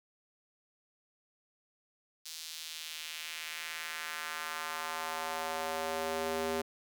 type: tone with high-pass filter sweep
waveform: square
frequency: 80.3 Hz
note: E2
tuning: 45 cents flat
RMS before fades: -38 dBFS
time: 2.25-6.62 s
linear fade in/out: 10 ms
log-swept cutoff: 4600 to 370 Hz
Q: 1.5
effects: none